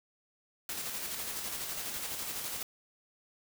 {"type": "noise with tremolo", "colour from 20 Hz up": "white", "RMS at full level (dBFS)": -37, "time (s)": [0.69, 2.63], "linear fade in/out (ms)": 2, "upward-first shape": "square", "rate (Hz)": 12, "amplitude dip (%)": 30, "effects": []}